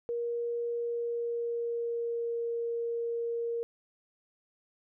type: tone with pitch glide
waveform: sine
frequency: 472.4 to 467 Hz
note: A#4 to A#4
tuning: +23 to +3 cents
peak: -30 dBFS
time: 0.09-3.63 s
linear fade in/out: 0 ms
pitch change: -20 cents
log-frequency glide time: 0.63-2.41 s
effects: none